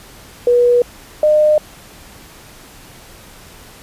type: tone pair in turn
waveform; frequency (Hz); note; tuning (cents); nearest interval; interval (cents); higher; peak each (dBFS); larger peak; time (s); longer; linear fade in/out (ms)
sine; 485 / 607.5; B4 / D#5; -31 / -42; major third; 389; second; -8; neither; 0.47-0.82 / 1.23-1.58; neither; 2
effects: pink hiss -40 dBFS RMS until 3.82 s + resampled to 32000 Hz